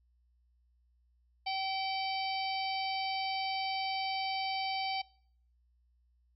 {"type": "harmonic tone", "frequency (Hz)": 770, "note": "G5", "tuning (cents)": -31, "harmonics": [1, 3, 4, 5, 6, 7], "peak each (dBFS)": [-34, -40, -42, -47, -40, -52], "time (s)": [1.46, 5.02], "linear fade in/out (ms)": 10, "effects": ["noise-tail reverb RT60 0.6 s tail -24 dB re dry", "added 60 Hz sine -67 dBFS peak until 6.35 s"]}